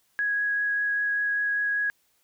sine tone with vibrato, 1661 Hz, G#6, in tune, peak -23 dBFS, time 0.19-1.9 s, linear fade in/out 0 ms, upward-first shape triangle, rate 5.1 Hz, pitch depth 9 cents each way, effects white hiss -68 dBFS RMS until 2.23 s

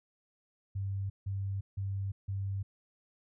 sine tone bursts, 98 Hz, G2, in tune, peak -32 dBFS, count 4, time 0.75-2.63 s, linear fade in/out 10 ms, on 350 ms, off 160 ms, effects none

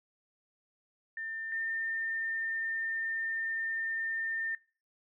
sine tone pair in turn, 1800 / 1807.4 Hz, A6 / A6, +39 / +46 cents, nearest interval unison, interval 7 cents, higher second, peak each -36 / -32 dBFS, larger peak second, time 1.17-1.52 / 1.52-4.55 s, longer second, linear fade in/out 2 ms, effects noise-tail reverb RT60 0.4 s tail -22 dB re dry

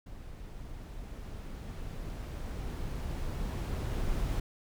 brown noise with level ramp, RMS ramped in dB -46 to -31 dBFS, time 0.06-4.4 s, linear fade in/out 5 ms, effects none

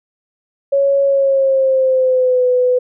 sine tone with pitch glide, 555 to 500.2 Hz, C#5 to B4, +2 to +22 cents, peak -10 dBFS, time 0.72-2.79 s, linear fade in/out 10 ms, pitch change -180 cents, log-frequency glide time 1.04-2.46 s, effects none

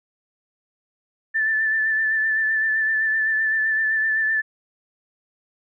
sine tone with vibrato, 1760 Hz, A6, in tune, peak -18 dBFS, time 1.34-4.42 s, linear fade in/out 20 ms, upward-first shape sine, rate 7.8 Hz, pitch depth 26 cents each way, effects none

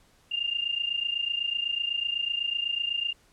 sine tone pair together, 2794 / 2822 Hz, F7 / F7, 0 / +17 cents, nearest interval unison, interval 17 cents, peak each -29 / -30 dBFS, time 0.31-3.13 s, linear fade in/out 10 ms, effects pink hiss -62 dBFS RMS until 3.32 s + low-pass 11000 Hz 12 dB/octave

